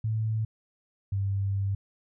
sine tone pair in turn, 110 / 98.56 Hz, A2 / G2, 0 / +10 cents, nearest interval major second, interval 190 cents, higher first, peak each -25 dBFS, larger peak neither, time 0.04-0.45 / 1.12-1.75 s, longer second, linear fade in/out 5 ms, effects none

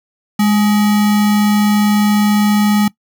sine tone with sample-and-hold, 207.7 Hz, G#3, in tune, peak -9 dBFS, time 0.39-2.88 s, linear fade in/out 5 ms, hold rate 1050 Hz, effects noise-tail reverb RT60 0.1 s tail -20 dB re dry

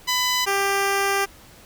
10% pulse tone pair in turn, 1000 / 395.7 Hz, B5 / G4, +21 / +16 cents, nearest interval octave + major third, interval 1605 cents, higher first, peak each -11 dBFS, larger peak neither, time 0.07-0.46 / 0.46-1.26 s, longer second, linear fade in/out 20 ms, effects pink hiss -48 dBFS RMS until 1.65 s

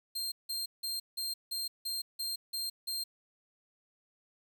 sawtooth tone bursts, 4186 Hz, C8, in tune, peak -31 dBFS, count 9, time 0.15-3.04 s, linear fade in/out 10 ms, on 170 ms, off 170 ms, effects 10-bit

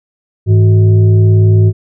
sine tone with frequency modulation, 103.83 Hz, G#2, in tune, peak -4 dBFS, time 0.46-1.73 s, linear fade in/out 50 ms, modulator 266 Hz, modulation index 0.48, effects none

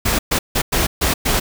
pink noise bursts at uneven times, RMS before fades -17 dBFS, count 6, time 0.05-0.19 / 0.31-0.39 / 0.55-0.62 / 0.72-0.87 / 1.01-1.14 / 1.25-1.4 s, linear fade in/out 10 ms, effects none

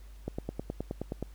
click train, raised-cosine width 2 ms, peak -20 dBFS, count 10, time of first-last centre 0.28-1.226 s, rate 9.51 Hz, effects added 50 Hz sine -46 dBFS peak until 1.34 s + pink hiss -62 dBFS RMS until 1.34 s

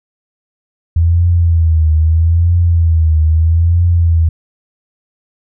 sine tone with vibrato, 82.41 Hz, E2, in tune, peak -7 dBFS, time 0.96-4.29 s, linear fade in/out 5 ms, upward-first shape triangle, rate 0.78 Hz, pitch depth 99 cents each way, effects none

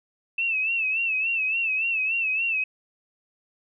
sine tone with vibrato, 2637 Hz, E7, in tune, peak -22 dBFS, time 0.38-2.64 s, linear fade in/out 5 ms, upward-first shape sine, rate 3.5 Hz, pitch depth 79 cents each way, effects none

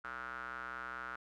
square tone with band-pass filter, 62.4 Hz, B1, 19 cents sharp, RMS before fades -44 dBFS, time 0.04-1.16 s, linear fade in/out 5 ms, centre 1400 Hz, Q 7.2, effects none

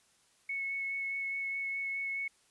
sine tone with vibrato, 2201 Hz, C#7, 13 cents flat, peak -33 dBFS, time 0.49-2.28 s, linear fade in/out 5 ms, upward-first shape sine, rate 4.8 Hz, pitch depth 10 cents each way, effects white hiss -68 dBFS RMS until 2.5 s + resampled to 24000 Hz

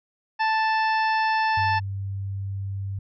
harmonic tone, 880 Hz, A5, in tune, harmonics 1 / 2 / 3 / 4 / 5 / 6, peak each -21 / -26 / -32 / -42 / -40 / -38 dBFS, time 0.39-1.8 s, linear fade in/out 20 ms
sine tone, 98 Hz, G2, in tune, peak -27 dBFS, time 1.57-2.99 s, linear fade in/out 5 ms
effects none

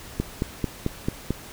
click train, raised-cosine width 3 ms, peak -10 dBFS, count 6, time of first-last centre 0.2-1.306 s, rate 4.52 Hz, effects pink hiss -42 dBFS RMS until 1.52 s

